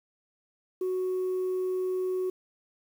sine tone, 370 Hz, F#4, in tune, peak -25 dBFS, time 0.81-2.3 s, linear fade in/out 5 ms, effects tanh soft clip ceiling -24 dBFS + 9-bit

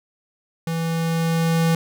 square tone with level ramp, 164.81 Hz, E3, in tune, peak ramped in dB -23 to -16 dBFS, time 0.67-1.75 s, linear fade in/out 2 ms, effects none

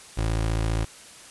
25% pulse tone, 55 Hz, A1, in tune, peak -19 dBFS, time 0.17-0.85 s, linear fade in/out 10 ms, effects white hiss -46 dBFS RMS until 1.3 s + resampled to 24000 Hz

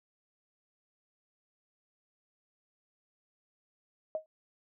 sine tone with exponential decay, 628 Hz, D#5, 16 cents sharp, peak -27 dBFS, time 4.15-4.26 s, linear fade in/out 1 ms, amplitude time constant 22 ms, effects none

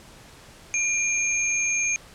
sine tone pair together, 2395 / 6442 Hz, D7 / G8, +33 / +46 cents, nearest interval octave + perfect fourth, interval 1713 cents, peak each -24 dBFS, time 0.74-1.96 s, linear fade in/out 0 ms, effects pink hiss -48 dBFS RMS until 2.14 s + low-pass 10000 Hz 12 dB/octave

